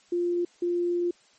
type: tone pair in turn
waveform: sine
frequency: 349.2 / 349.2 Hz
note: F4 / F4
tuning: 0 / 0 cents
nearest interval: unison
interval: 0 cents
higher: neither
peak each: -23 dBFS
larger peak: neither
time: 0.12-0.45 / 0.62-1.11 s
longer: second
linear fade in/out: 5 ms
effects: white hiss -60 dBFS RMS until 1.38 s + MP3 32 kbps